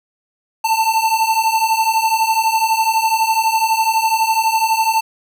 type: beating tone pair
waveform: square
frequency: 883 / 895 Hz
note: A5 / A5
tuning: +6 / +29 cents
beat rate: 12 Hz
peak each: -19 / -16 dBFS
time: 0.64-5.01 s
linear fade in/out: 10 ms
effects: none